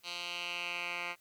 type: tone with band-pass filter sweep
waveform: 10% pulse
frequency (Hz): 174.61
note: F3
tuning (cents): 0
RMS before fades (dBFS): -39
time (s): 0.03-1.16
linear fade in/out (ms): 50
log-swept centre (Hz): 3700 to 2000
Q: 2.9
effects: white hiss -68 dBFS RMS until 1.2 s